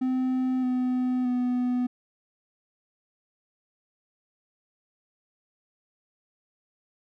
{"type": "tone with pitch steps", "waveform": "triangle", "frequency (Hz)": [257.1, 252.5, 248.1], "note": ["C4", "B3", "B3"], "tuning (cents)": [-30, 39, 8], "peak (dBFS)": -21, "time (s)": [0.01, 1.87], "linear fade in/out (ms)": 10, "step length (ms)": 620, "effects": []}